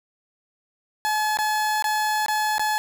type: tone with dropouts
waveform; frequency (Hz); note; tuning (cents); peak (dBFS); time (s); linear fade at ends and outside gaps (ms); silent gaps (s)
30% pulse; 855; A5; -50; -18; 1.05-2.78; 0; 1.371-1.388 / 1.824-1.842 / 2.261-2.283 / 2.582-2.595
effects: none